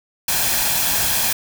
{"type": "noise with comb filter", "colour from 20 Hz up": "white", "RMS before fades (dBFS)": -19, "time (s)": [0.28, 1.33], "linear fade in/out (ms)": 5, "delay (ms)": 1.2, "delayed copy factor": 0.5, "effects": []}